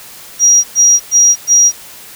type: tone bursts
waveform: sine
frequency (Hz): 5730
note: F8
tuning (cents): +44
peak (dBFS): -4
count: 4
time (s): 0.39-1.72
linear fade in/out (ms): 50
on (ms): 250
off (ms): 110
effects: white hiss -34 dBFS RMS until 2.15 s